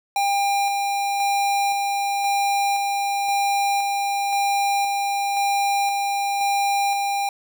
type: tone with tremolo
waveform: square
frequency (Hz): 800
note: G5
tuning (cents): +35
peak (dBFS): -19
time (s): 0.16-7.29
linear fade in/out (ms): 2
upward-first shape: square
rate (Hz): 0.96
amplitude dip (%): 25
effects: none